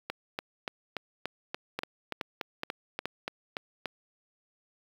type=two click trains; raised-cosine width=0.3 ms; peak=-16 / -17 dBFS; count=4 / 14; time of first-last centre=1.79-3.056 / 0.1-3.857 s; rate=2.37 / 3.46 Hz; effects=high-pass 60 Hz 12 dB/octave + 7-bit